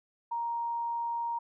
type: tone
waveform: sine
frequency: 936 Hz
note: A#5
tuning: 7 cents sharp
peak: -30 dBFS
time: 0.31-1.39 s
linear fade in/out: 10 ms
effects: none